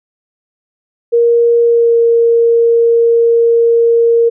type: tone with pitch glide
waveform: sine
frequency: 469.8 to 464.9 Hz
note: A#4 to A#4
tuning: +13 to -5 cents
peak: -6 dBFS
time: 1.12-4.3 s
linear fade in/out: 20 ms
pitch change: -18 cents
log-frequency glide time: 1.61-1.97 s
effects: none